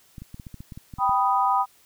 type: clicks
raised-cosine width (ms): 5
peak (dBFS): -26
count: 12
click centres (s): 0.182 / 0.22 / 0.344 / 0.398 / 0.468 / 0.543 / 0.605 / 0.722 / 0.775 / 0.938 / 0.986 / 1.094
type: chord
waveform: sine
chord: G augmented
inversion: none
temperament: equal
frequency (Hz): 784 / 987.8 / 1244.5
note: G5 / B5 / D#6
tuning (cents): 0 / 0 / 0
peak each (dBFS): -23 / -22 / -24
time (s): 0.98-1.66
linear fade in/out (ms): 50
effects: white hiss -58 dBFS RMS until 1.85 s